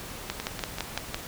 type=two click trains; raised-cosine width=0.2 ms; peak=-11 / -15 dBFS; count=6 / 4; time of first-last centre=0.3-1.145 / 0.4-0.977 s; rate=5.92 / 5.2 Hz; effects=pink hiss -40 dBFS RMS until 1.27 s